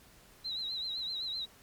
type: tone with vibrato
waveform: sine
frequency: 3974 Hz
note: B7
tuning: 10 cents sharp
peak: -34 dBFS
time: 0.44-1.46 s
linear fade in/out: 20 ms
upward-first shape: triangle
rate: 7.8 Hz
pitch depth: 93 cents each way
effects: pink hiss -59 dBFS RMS until 1.62 s + MP3 96 kbps